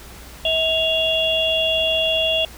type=tone cluster; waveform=sine; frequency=645 / 2790 / 3359 Hz; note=E5 / F7 / G#7; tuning=-38 / -2 / +19 cents; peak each=-21 dBFS; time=0.45-2.45 s; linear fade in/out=2 ms; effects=added 60 Hz sine -40 dBFS peak until 2.57 s + pink hiss -41 dBFS RMS until 2.57 s